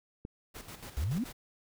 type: click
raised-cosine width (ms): 3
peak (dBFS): -27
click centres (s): 0.251
type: noise with tremolo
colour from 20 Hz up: pink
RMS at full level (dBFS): -45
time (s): 0.54-1.33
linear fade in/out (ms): 20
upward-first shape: square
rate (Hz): 7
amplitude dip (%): 60
type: exponential sweep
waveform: sine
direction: up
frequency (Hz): 58.27 to 277.2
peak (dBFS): -29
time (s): 0.97-1.24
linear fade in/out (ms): 5
effects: none